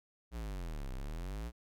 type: exponential two-way sweep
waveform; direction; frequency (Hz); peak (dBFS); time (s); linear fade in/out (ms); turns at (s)
square; down then up; 61.8 to 31.15 to 61.8; -39; 0.31-1.52; 50; 0.93
effects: none